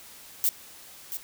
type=noise with echo; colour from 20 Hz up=violet; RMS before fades=-23 dBFS; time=0.44-0.49 s; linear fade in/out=0 ms; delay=680 ms; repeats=1; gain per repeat=-10 dB; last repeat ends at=1.17 s; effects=white hiss -48 dBFS RMS until 1.23 s